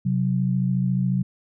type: tone pair together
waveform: sine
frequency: 130.81 / 184.99 Hz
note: C3 / F#3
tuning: 0 / 0 cents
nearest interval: tritone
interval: 600 cents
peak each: -22 dBFS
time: 0.05-1.23 s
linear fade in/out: 10 ms
effects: none